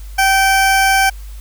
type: tone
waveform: 20% pulse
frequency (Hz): 775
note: G5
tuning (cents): -20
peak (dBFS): -5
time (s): 0.18-1.1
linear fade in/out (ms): 10
effects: added 50 Hz sine -28 dBFS peak until 1.4 s + white hiss -45 dBFS RMS until 1.4 s